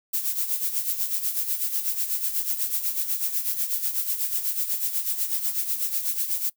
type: noise with tremolo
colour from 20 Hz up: violet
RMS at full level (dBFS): -24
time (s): 0.13-6.5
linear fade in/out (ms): 10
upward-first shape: sine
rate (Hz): 8.1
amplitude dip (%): 65
effects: noise-tail reverb RT60 0.1 s tail -21 dB re dry